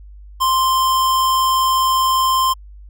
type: tone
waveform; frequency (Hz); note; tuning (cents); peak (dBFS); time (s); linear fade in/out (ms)
square; 1046.5; C6; 0; -14; 0.4-2.54; 20
effects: added 50 Hz sine -36 dBFS peak until 2.89 s